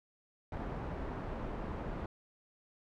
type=low-pass noise; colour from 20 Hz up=pink; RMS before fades=-40 dBFS; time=0.52-2.06 s; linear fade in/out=2 ms; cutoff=1100 Hz; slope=12 dB/octave; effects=none